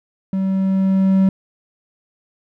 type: tone with level ramp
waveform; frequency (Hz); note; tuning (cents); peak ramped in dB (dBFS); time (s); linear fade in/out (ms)
triangle; 191.5; G3; -40; -15 to -8; 0.33-1.29; 2
effects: none